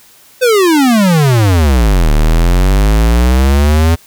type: exponential two-way sweep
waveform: square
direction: down then up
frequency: 521 to 36.71 to 84.3 Hz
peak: -7 dBFS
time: 0.41-3.96 s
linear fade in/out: 20 ms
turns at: 2.11 s
effects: white hiss -43 dBFS RMS until 4.06 s